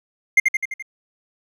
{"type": "tone with echo", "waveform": "triangle", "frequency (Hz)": 2110, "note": "C7", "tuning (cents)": 14, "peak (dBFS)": -7, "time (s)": [0.37, 0.4], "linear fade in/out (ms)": 5, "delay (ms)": 85, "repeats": 5, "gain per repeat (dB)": -4, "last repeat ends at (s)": 0.825, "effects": []}